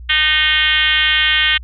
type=tone with frequency modulation; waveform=sine; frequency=2485 Hz; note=D#7; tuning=3 cents flat; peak=-11 dBFS; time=0.09-1.58 s; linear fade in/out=10 ms; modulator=317 Hz; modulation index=3; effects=added 60 Hz sine -30 dBFS peak until 1.63 s